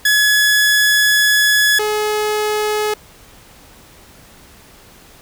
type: tone pair in turn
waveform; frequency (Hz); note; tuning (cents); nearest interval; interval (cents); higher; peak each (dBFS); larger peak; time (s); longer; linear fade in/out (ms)
sawtooth; 1696 / 424; G#6 / G#4; +36 / +36; 2 octaves; 2400; first; -7 / -12; first; 0.05-1.79 / 1.79-2.94; first; 5
effects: pink hiss -44 dBFS RMS until 5.21 s